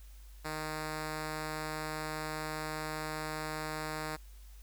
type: tone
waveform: 5% pulse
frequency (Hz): 155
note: D#3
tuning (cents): -6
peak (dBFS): -25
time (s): 0.44-4.17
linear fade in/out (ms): 20
effects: added 50 Hz sine -49 dBFS peak until 4.62 s + white hiss -63 dBFS RMS until 4.62 s